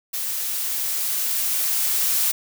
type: noise with level ramp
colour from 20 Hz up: blue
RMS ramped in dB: -27 to -20 dBFS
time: 0.13-2.32 s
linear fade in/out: 10 ms
effects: none